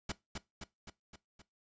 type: noise with echo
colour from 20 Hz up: pink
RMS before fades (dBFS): -36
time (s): 0.09-0.12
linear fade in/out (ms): 5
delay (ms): 260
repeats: 5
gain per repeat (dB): -4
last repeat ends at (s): 1.42
effects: noise-tail reverb RT60 0.2 s tail -20 dB re dry + resampled to 16000 Hz